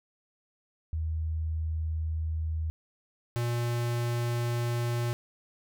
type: tone pair in turn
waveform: sine / square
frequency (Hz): 79.6 / 119.27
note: D#2 / A#2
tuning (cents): +40 / +40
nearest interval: perfect fifth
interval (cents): 700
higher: second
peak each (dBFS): -28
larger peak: neither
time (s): 0.93-2.7 / 3.36-5.13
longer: neither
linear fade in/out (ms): 0
effects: none